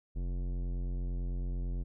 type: tone with tanh clipping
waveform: sine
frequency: 44.51 Hz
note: F1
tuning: 34 cents sharp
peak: -34 dBFS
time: 0.15-1.84 s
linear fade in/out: 20 ms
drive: 16 dB
effects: none